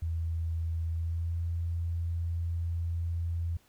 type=tone with pitch glide; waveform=sine; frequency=82.3 to 84.42 Hz; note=E2 to E2; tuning=-2 to +42 cents; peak=-29 dBFS; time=0.02-3.57 s; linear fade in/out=5 ms; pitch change=+44 cents; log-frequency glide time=0.92-1.36 s; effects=pink hiss -65 dBFS RMS until 3.68 s